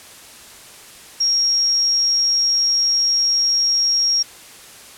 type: tone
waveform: sine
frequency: 5588 Hz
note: F8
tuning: in tune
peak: -14 dBFS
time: 1.2-4.23 s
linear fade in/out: 10 ms
effects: white hiss -41 dBFS RMS until 4.97 s + low-pass 11000 Hz 12 dB/octave